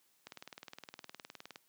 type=click train; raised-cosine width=0.2 ms; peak=-29 dBFS; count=26; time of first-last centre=0.27-1.559 s; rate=19.4 Hz; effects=white hiss -72 dBFS RMS until 1.68 s + high-pass 150 Hz 12 dB/octave